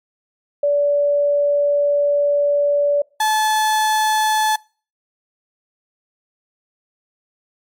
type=tone pair in turn; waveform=sine / 35% pulse; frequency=577 / 864.5 Hz; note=D5 / A5; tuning=-31 / -31 cents; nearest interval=perfect fifth; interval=700 cents; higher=second; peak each=-13 dBFS; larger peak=neither; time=0.63-3.02 / 3.2-4.56 s; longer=first; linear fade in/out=5 ms; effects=noise-tail reverb RT60 0.4 s tail -25 dB re dry + MP3 64 kbps